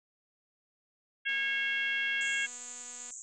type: harmonic tone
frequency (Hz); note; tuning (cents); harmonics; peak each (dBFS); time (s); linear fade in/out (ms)
546; C#5; -26; 3 / 4 / 5 / 6; -32 / -34 / -36 / -38; 1.25-2.47; 20
type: click train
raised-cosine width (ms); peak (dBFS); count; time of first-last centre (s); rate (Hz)
0.2; -36; 446; 1.29-3.106; 245
type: band-pass noise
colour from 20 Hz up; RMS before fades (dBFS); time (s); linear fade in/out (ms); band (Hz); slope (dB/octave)
pink; -45; 2.21-3.22; 0; 6600 to 7700; 96
effects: none